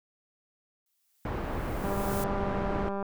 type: noise with exponential growth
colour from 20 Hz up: blue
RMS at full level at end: -38 dBFS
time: 0.86-2.24 s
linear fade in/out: 2 ms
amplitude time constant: 300 ms
type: low-pass noise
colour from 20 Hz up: pink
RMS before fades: -33 dBFS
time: 1.25-2.89 s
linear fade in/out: 2 ms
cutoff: 1300 Hz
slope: 12 dB/octave
type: click train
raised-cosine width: 1 ms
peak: -21 dBFS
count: 236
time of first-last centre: 1.84-3.027 s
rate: 198 Hz
effects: none